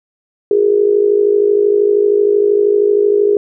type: tone with amplitude modulation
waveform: sine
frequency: 410.6 Hz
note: G#4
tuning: 20 cents flat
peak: -5 dBFS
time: 0.51-3.37 s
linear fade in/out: 2 ms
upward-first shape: sine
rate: 52.9 Hz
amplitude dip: 75%
effects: none